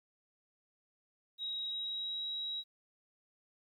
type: tone with pitch glide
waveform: sine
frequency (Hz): 3817 to 3850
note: A#7 to B7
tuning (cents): +40 to -45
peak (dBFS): -36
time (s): 1.38-2.64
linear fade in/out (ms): 50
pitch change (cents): +15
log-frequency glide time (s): 1.63-2.24
effects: 12-bit